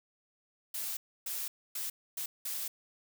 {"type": "noise bursts at uneven times", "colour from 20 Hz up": "blue", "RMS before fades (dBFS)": -37, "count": 5, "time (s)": [[0.74, 0.97], [1.26, 1.48], [1.75, 1.9], [2.17, 2.26], [2.45, 2.68]], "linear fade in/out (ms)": 5, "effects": []}